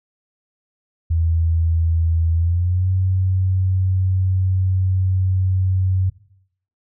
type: tone with pitch glide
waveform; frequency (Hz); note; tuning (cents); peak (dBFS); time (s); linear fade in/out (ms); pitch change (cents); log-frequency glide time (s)
sine; 82.41 to 93.58; E2 to F#2; 0 to +20; -15; 1.1-6.1; 10; +220; 2.33-2.9
effects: noise-tail reverb RT60 0.7 s tail -18 dB re dry